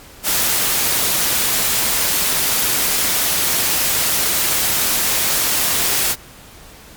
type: noise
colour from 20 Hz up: white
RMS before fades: -17 dBFS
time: 0.23-6.16 s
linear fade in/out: 50 ms
effects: pink hiss -41 dBFS RMS until 6.96 s + MP3 96 kbps